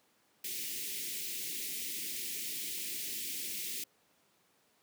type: band-stop noise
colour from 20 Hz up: white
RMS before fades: -39 dBFS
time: 0.44-3.84 s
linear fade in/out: 5 ms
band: 430 to 2000 Hz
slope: 48 dB/octave
effects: pink hiss -70 dBFS RMS until 4.82 s + high-pass 200 Hz 12 dB/octave